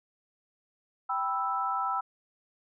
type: chord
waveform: sine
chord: E minor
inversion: first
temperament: equal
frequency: 784 / 987.8 / 1318.5 Hz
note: G5 / B5 / E6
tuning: 0 / 0 / 0 cents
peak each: -33 / -33 / -30 dBFS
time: 1.09-2.01 s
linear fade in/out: 10 ms
effects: none